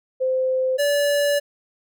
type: tone pair in turn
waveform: sine / square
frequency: 518 / 576.6 Hz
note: C5 / D5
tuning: -17 / -32 cents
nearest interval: major second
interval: 185 cents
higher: second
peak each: -18 dBFS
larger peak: neither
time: 0.2-0.78 / 0.78-1.4 s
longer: second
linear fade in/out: 20 ms
effects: none